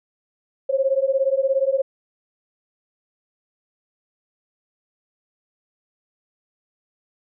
sine beating tone pair, 530 / 547 Hz, C5 / C#5, +22 / -23 cents, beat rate 17 Hz, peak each -20 dBFS, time 0.69-1.82 s, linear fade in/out 10 ms, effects none

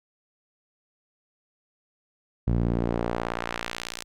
sawtooth tone with band-pass filter sweep, 58.27 Hz, A#1, in tune, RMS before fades -28 dBFS, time 2.47-4.04 s, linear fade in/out 5 ms, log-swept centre 130 to 6300 Hz, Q 0.76, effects none

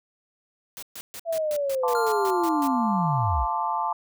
white noise bursts, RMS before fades -38 dBFS, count 11, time 0.77-2.675 s, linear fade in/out 0 ms, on 55 ms, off 130 ms
sine linear sweep, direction down, 675 to 47.02 Hz, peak -23 dBFS, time 1.25-3.47 s, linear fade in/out 50 ms
sine chord, D minor seventh, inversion first, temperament equal with one note detuned, 698.5 / 880 / 1042.3 / 1174.7 Hz, F5 / A5 / C6 / D6, 0 / 0 / -7 / 0 cents, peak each -32 / -26 / -30 / -31 dBFS, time 1.83-3.93 s, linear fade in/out 5 ms
square tone with exponential decay, 1396.9 Hz, F6, in tune, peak -29 dBFS, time 1.95-3.52 s, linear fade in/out 0 ms, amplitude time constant 340 ms
effects none

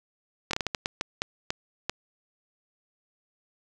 slowing click train, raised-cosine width 0.2 ms, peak -10 dBFS, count 11, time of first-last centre 0.51-1.896 s, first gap 23 ms, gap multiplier 1.37, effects none

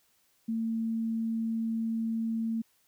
sine tone, 225.8 Hz, A3, 45 cents sharp, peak -28 dBFS, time 0.48-2.62 s, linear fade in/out 10 ms, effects white hiss -69 dBFS RMS until 2.87 s

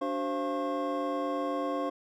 triangle tone cluster, 290 / 378.2 / 526 / 688 / 1084 Hz, D4 / F#4 / C5 / F5 / C#6, -22 / +38 / +9 / -26 / -39 cents, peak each -32 / -38 / -32 / -35 / -34 dBFS, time 0.01-1.9 s, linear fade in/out 10 ms, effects none

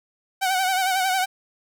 sawtooth tone with vibrato, 753 Hz, F#5, 30 cents sharp, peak -16 dBFS, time 0.41-1.26 s, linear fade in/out 20 ms, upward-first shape sine, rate 11 Hz, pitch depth 57 cents each way, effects none

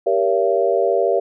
sine chord, G diminished seventh, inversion none, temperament just, 392 / 470.4 / 564.5 / 677.4 Hz, G4 / Bb4 / Db5 / Fb5, 0 / +16 / +31 / +47 cents, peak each -20 dBFS, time 0.06-1.2 s, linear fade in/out 10 ms, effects none

